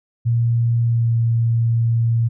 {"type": "tone with pitch glide", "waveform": "sine", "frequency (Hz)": [117.3, 115.75], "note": ["A#2", "A#2"], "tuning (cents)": [11, -12], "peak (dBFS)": -14, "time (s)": [0.25, 2.29], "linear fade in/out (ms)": 20, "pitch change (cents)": -23, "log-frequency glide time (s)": [0.83, 1.14], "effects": []}